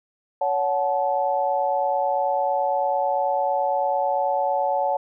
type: tone cluster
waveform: sine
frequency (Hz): 562 / 739 / 868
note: C#5 / F#5 / A5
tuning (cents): +24 / -2 / -24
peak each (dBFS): -24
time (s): 0.41-4.97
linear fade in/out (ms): 5
effects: none